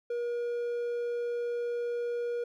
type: tone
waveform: triangle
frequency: 477.5 Hz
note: A#4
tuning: 42 cents sharp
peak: -28 dBFS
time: 0.1-2.44 s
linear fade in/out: 5 ms
effects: none